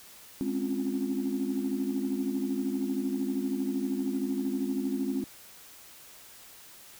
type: chord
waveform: sine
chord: Db major seventh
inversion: second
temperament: equal with one note detuned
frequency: 207.7 / 264.4 / 277.2 / 349.2 Hz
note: Ab3 / C4 / Db4 / F4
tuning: 0 / +18 / 0 / 0 cents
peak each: -34 / -30 / -33 / -36 dBFS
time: 0.41-5.24 s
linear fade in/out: 0 ms
effects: tanh soft clip ceiling -20 dBFS + white hiss -51 dBFS RMS until 6.99 s